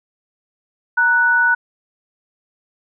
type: tone pair together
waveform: sine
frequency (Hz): 932.3 / 1479.9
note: A#5 / F#6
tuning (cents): 0 / 0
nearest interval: minor sixth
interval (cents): 800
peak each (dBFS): -20 / -12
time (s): 0.97-1.55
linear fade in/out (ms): 10
effects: none